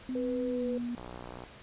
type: tone with pitch glide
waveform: sine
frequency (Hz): 256.3 to 240.5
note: C4 to B3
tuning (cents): -36 to -46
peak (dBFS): -32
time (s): 0.09-0.95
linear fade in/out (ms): 0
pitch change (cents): -110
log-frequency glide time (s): 0.48-0.68
type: tone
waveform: sine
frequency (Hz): 493.9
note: B4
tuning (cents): 0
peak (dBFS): -32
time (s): 0.15-0.78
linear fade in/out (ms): 5
type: click train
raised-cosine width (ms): 1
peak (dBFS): -29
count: 29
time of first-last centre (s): 0.98-1.438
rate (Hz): 61.2
effects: pink hiss -51 dBFS RMS until 1.62 s + resampled to 8000 Hz